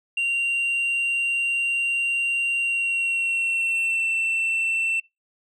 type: tone with pitch glide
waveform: sine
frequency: 2765 to 2686 Hz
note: F7 to E7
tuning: -18 to +32 cents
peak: -18 dBFS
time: 0.17-5 s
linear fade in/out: 5 ms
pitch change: -50 cents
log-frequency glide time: 2.58-4.08 s
effects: noise-tail reverb RT60 0.2 s tail -24 dB re dry + tanh soft clip ceiling -20 dBFS